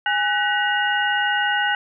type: tone cluster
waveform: sine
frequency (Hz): 823 / 1497 / 1916 / 2852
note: G#5 / F#6 / A#6 / F7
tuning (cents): -16 / +20 / +47 / +36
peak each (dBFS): -23 / -21 / -26 / -26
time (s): 0.06-1.75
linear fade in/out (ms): 2
effects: none